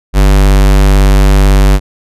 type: tone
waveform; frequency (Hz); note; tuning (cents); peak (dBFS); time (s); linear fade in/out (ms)
square; 49; G1; 0; -4; 0.13-1.8; 50
effects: resampled to 32000 Hz